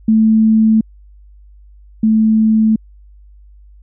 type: tone pair in turn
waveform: sine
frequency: 220 / 219.2 Hz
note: A3 / A3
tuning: 0 / -6 cents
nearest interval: unison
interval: 6 cents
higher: first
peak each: -7 / -8 dBFS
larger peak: first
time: 0.08-0.81 / 2.03-2.76 s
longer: neither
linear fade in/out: 5 ms
effects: added 50 Hz sine -39 dBFS peak until 3.82 s